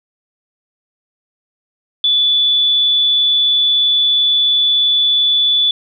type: tone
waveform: sine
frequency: 3463 Hz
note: A7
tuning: 28 cents flat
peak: -10 dBFS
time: 2.04-5.71 s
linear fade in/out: 2 ms
effects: none